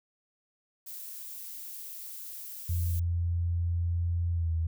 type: noise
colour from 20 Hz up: violet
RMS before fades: -42 dBFS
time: 0.86-3 s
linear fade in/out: 10 ms
type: tone with pitch glide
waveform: sine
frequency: 85.8 to 81.74 Hz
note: F2 to E2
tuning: -30 to -14 cents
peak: -26 dBFS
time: 2.69-4.67 s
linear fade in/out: 5 ms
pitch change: -84 cents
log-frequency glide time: 4.32-4.52 s
effects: none